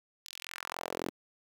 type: tone with high-pass filter sweep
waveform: sawtooth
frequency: 43.65 Hz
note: F1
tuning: in tune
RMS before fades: -41 dBFS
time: 0.25-1.1 s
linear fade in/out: 10 ms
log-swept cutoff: 4600 to 270 Hz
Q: 1.8
effects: 10-bit